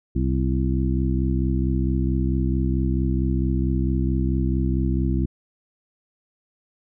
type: harmonic tone with a mistuned harmonic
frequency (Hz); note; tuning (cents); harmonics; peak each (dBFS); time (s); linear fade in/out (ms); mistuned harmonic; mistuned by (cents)
64.5; C2; -24; 1 / 2 / 3 / 4 / 5; -22 / -25 / -27 / -28 / -29; 0.15-5.26; 10; 5; +55
effects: none